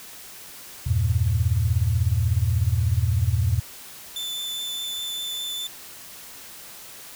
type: chord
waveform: sine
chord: E diminished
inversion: none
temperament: just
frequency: 82.41 / 98.89 / 118.67 Hz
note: E2 / G2 / Bb2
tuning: 0 / +16 / +31 cents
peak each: -23 dBFS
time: 0.86-3.6 s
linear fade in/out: 10 ms
type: tone with vibrato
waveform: 40% pulse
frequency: 3520 Hz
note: A7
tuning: in tune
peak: -27 dBFS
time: 4.16-5.67 s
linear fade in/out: 2 ms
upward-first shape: triangle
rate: 4.9 Hz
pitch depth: 10 cents each way
effects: white hiss -42 dBFS RMS until 7.15 s